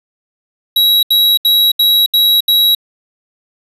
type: tone bursts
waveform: square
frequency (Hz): 3869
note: B7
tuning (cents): -36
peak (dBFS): -8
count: 6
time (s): 0.76-2.75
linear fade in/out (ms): 5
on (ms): 270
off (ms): 74
effects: resampled to 32000 Hz